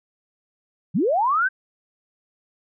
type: linear sweep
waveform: sine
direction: up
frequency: 130.81 to 1593 Hz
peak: -17 dBFS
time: 0.94-1.49 s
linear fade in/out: 20 ms
effects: none